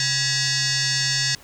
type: tone with frequency modulation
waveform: sine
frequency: 133.6 Hz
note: C3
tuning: 36 cents sharp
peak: -19 dBFS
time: 0-1.35 s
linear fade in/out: 2 ms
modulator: 901 Hz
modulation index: 6.9
effects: pink hiss -48 dBFS RMS until 1.43 s